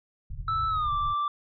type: low-pass noise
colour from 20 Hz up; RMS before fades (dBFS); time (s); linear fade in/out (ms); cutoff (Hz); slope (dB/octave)
pink; -36; 0.3-1.14; 5; 130; 48
type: tone with pitch glide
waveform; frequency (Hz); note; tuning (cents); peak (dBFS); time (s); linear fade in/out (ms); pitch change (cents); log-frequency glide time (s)
triangle; 1316 to 1172.4; E6 to D6; -3 to -3; -23; 0.48-1.28; 2; -200; 0.69-0.91
effects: resampled to 11025 Hz

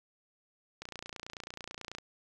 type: click train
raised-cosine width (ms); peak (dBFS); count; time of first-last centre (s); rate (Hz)
0.2; -24; 35; 0.82-1.984; 29.2
effects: none

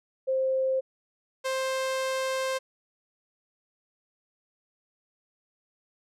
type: tone pair in turn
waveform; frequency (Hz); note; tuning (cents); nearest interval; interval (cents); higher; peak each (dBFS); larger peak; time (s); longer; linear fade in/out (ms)
sine / sawtooth; 526 / 526; C5 / C5; +9 / +9; unison; 0; neither; -23 / -23; neither; 0.27-0.81 / 1.44-2.59; second; 20
effects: low-pass 10000 Hz 12 dB/octave

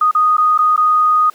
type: tone with dropouts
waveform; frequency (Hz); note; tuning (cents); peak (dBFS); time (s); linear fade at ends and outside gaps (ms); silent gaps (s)
sine; 1241; D#6; -5; -9; 0.01-1.3; 5; 0.112-0.149 / 0.369-0.38 / 0.578-0.588 / 0.763-0.776
effects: pink hiss -46 dBFS RMS until 1.34 s + high-pass 400 Hz 12 dB/octave

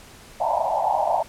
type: band-pass noise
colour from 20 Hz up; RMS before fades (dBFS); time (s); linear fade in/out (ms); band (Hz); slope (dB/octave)
white; -22; 0.4-1.23; 10; 590 to 940; 96
effects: pink hiss -46 dBFS RMS until 1.28 s + low-pass 12000 Hz 12 dB/octave

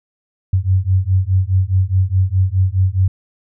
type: beating tone pair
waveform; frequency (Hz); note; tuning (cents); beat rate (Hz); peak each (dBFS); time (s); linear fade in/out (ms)
sine; 91.8 / 96.6; F#2 / G2; -13 / -25; 4.8; -15; 0.53-3.08; 5
effects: none

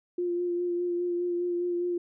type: tone with vibrato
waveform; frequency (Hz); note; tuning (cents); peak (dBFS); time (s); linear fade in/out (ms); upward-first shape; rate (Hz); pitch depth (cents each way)
sine; 351; F4; +9; -26; 0.18-1.98; 5; sine; 4.9; 19
effects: none

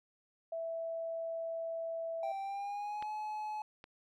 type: tone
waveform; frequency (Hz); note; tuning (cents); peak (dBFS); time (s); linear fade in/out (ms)
sine; 659.3; E5; 0; -36; 0.52-2.32; 5
type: tone with pitch glide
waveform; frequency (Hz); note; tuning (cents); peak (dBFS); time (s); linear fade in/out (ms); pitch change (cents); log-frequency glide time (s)
triangle; 782 to 852.8; G5 to G#5; -4 to +46; -35; 2.23-3.62; 2; +150; 2.41-3.1
type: clicks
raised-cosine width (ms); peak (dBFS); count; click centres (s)
0.3; -28 / -34; 2; 3.025 / 3.841
effects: none

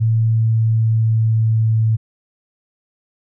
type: tone with pitch glide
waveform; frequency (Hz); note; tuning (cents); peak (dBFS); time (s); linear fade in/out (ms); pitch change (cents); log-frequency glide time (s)
sine; 112.4 to 111.11; A2 to A2; +37 to +17; -12; 0-1.97; 20; -20; 0.31-1.79
effects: none

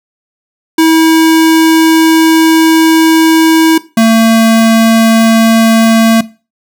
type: tone pair in turn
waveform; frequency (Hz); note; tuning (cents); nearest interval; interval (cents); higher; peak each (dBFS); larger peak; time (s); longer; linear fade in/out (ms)
square; 322.5 / 225.4; E4 / A3; -38 / +42; tritone; 620; first; -4; neither; 0.78-3.78 / 3.97-6.21; first; 5
effects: noise-tail reverb RT60 0.3 s tail -17 dB re dry

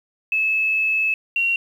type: tone pair in turn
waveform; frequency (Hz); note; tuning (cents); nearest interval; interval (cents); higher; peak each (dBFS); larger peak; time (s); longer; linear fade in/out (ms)
sine; 2602 / 2744; E7 / F7; -23 / -31; minor second; 92; second; -17; neither; 0.32-1.14 / 1.36-1.56; first; 2
effects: 8-bit

